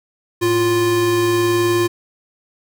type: tone pair together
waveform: square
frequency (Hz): 109.99 / 349.2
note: A2 / F4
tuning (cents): 0 / 0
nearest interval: octave + minor sixth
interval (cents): 2000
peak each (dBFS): -25 / -15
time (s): 0.41-1.88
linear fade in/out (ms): 20
effects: none